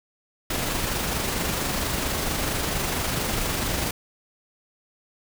pink noise with amplitude modulation, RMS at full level -25 dBFS, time 0.5-3.91 s, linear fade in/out 5 ms, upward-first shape sine, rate 24.4 Hz, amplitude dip 30%, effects none

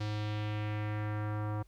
square tone with low-pass filter sweep, 105.8 Hz, G#2, 33 cents sharp, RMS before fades -35 dBFS, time 0-1.63 s, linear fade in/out 10 ms, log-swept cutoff 4600 to 1100 Hz, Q 1.8, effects added 50 Hz sine -59 dBFS peak until 1.67 s + pink hiss -71 dBFS RMS until 1.67 s

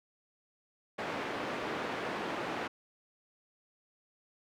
pink band-pass noise, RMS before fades -37 dBFS, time 0.98-2.68 s, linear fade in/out 10 ms, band 270 to 2200 Hz, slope 12 dB/octave, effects none

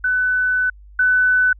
sine tone pair in turn, 1500 / 1500 Hz, F#6 / F#6, +23 / +23 cents, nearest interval unison, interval 0 cents, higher neither, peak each -15 / -12 dBFS, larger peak second, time 0.04-0.7 / 0.99-1.53 s, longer first, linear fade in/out 5 ms, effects added 50 Hz sine -40 dBFS peak until 1.59 s

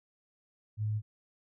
sine tone, 106.9 Hz, A2, 49 cents flat, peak -29 dBFS, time 0.77-1.02 s, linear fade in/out 50 ms, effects none

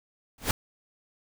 pink noise with exponential growth, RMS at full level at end -20 dBFS, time 0.38-0.51 s, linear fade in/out 2 ms, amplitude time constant 28 ms, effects none

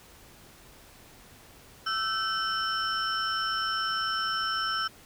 sine tone cluster, 1320 / 1538 / 3037 / 5370 Hz, E6 / G6 / F#7 / E8, +2 / -33 / +44 / +31 cents, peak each -29 / -32 / -34 / -33 dBFS, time 1.86-4.88 s, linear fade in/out 10 ms, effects tanh soft clip ceiling -20 dBFS + pink hiss -53 dBFS RMS until 5.05 s

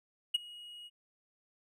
triangle tone with ADSR envelope, 2892 Hz, F#7, 40 cents flat, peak -22 dBFS, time 0.34-0.9 s, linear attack 10 ms, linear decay 18 ms, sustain -23 dB, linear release 37 ms, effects none

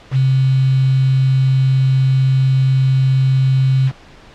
sine tone with quantisation, 132.2 Hz, C3, 18 cents sharp, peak -10 dBFS, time 0.11-3.92 s, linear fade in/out 50 ms, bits 5, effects pink hiss -42 dBFS RMS until 4.34 s + low-pass 4000 Hz 12 dB/octave

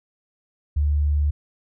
sine tone, 73.42 Hz, D2, in tune, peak -17 dBFS, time 0.76-1.31 s, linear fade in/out 10 ms, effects none

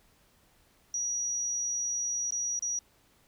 sine tone with dropouts, 5790 Hz, F#8, 38 cents flat, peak -29 dBFS, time 0.94-2.79 s, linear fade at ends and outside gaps 2 ms, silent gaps 2.307-2.322 / 2.592-2.623 s, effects pink hiss -65 dBFS RMS until 3.27 s

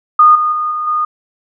sine tone with level steps, 1227 Hz, D#6, 25 cents flat, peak -3 / -11 / -14 / -16 / -12 dBFS, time 0.19-1.05 s, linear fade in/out 5 ms, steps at 0.35 / 0.52 / 0.71 / 0.87 s, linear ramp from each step 5 ms, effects none

